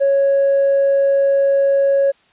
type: tone with hard clipping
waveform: triangle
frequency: 553 Hz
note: C#5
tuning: 4 cents flat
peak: -11 dBFS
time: 0-2.12 s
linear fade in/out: 20 ms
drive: 2 dB
effects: white hiss -55 dBFS RMS until 2.32 s + resampled to 8000 Hz